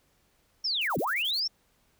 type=linear two-way sweep; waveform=sine; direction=down then up; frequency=5588 to 116.54 to 5588 Hz; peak=-26 dBFS; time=0.64-1.48 s; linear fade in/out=10 ms; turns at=0.98 s
type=noise bursts; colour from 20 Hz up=violet; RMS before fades=-43 dBFS; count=7; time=0.81-1.399 s; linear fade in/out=5 ms; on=67 ms; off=20 ms
effects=pink hiss -68 dBFS RMS until 1.99 s